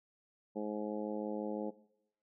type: harmonic tone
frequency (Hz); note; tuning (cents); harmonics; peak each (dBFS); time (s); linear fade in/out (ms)
105.8; G#2; +33; 2 / 3 / 4 / 5 / 6 / 7 / 8; -40 / -42 / -42 / -42 / -52 / -51 / -50; 0.55-1.71; 20
effects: noise-tail reverb RT60 0.8 s tail -19 dB re dry